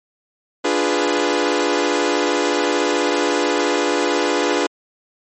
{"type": "chord", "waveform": "sawtooth", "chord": "D diminished seventh", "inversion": "none", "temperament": "equal", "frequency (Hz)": [293.7, 349.2, 415.3, 493.9], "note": ["D4", "F4", "Ab4", "Cb5"], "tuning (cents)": [0, 0, 0, 0], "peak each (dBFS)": -18, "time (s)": [0.64, 4.67], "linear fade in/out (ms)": 10, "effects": ["MP3 32 kbps"]}